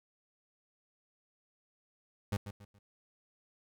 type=tone with echo; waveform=30% pulse; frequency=101.4 Hz; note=G#2; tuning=41 cents flat; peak=-28 dBFS; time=2.32-2.37 s; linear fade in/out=5 ms; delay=140 ms; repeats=3; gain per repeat=-10 dB; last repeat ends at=2.79 s; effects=none